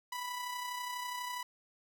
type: tone with amplitude modulation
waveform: sawtooth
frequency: 987.8 Hz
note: B5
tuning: in tune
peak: -32 dBFS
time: 0.12-1.43 s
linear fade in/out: 5 ms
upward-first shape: sine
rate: 32.2 Hz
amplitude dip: 40%
effects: none